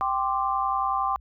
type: chord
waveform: sine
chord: G suspended fourth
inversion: none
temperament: just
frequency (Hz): 784 / 1045.3 / 1176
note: G5 / C6 / D6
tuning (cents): 0 / -2 / +2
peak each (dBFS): -27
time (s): 0.01-1.16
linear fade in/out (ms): 0
effects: added 60 Hz sine -47 dBFS peak until 1.2 s